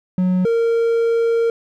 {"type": "tone pair in turn", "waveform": "triangle", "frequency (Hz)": [183.2, 461.6], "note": ["F#3", "A#4"], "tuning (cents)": [-17, -17], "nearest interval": "octave + major third", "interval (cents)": 1600, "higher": "second", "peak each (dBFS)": -12, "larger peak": "neither", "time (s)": [[0.18, 0.45], [0.45, 1.5]], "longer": "second", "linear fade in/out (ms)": 2, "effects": []}